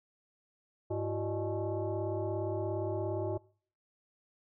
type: tone with frequency modulation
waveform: sine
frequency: 138.6 Hz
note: C#3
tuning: in tune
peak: -31 dBFS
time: 0.9-3.38 s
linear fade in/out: 10 ms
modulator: 240 Hz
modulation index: 2.4
effects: noise-tail reverb RT60 0.5 s tail -24 dB re dry